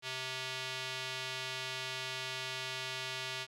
square tone with band-pass filter, 130 Hz, C3, 11 cents flat, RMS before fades -40 dBFS, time 0.02-3.47 s, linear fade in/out 50 ms, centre 3300 Hz, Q 1.3, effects none

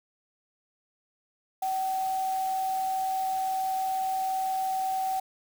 sine tone in noise, 761 Hz, F#5, 48 cents sharp, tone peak -26 dBFS, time 1.62-5.2 s, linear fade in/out 5 ms, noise white, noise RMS -44 dBFS, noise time 1.62-5.2 s, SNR +15 dB, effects none

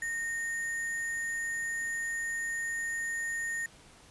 sine tone with sample-and-hold, 1847 Hz, A#6, 16 cents flat, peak -31 dBFS, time 0.02-3.66 s, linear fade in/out 2 ms, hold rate 8820 Hz, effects pink hiss -56 dBFS RMS until 4.1 s + resampled to 24000 Hz

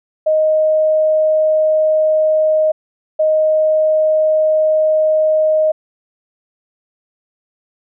sine tone pair in turn, 623 / 623 Hz, D#5 / D#5, +2 / +2 cents, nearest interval unison, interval 0 cents, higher neither, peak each -10 dBFS, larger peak neither, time 0.26-2.72 / 3.19-5.72 s, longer second, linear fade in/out 10 ms, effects none

